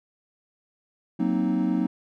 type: chord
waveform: triangle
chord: C half-diminished seventh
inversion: second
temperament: equal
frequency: 185 / 233.1 / 261.6 / 311.1 Hz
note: Gb3 / Bb3 / C4 / Eb4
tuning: 0 / 0 / 0 / 0 cents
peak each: -25 dBFS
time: 1.19-1.87 s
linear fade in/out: 10 ms
effects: none